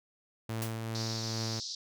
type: tone with tremolo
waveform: sawtooth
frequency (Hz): 112.4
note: A2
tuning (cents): +37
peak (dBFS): -29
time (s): 0.49-1.6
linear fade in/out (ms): 5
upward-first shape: triangle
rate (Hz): 2.4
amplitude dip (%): 30
type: noise with exponential decay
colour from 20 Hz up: white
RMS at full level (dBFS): -36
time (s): 0.62-0.8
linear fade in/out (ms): 1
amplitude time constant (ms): 38
type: band-pass noise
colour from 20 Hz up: white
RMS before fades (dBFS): -40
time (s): 0.95-1.75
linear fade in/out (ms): 2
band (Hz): 4100 to 5700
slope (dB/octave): 48
effects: none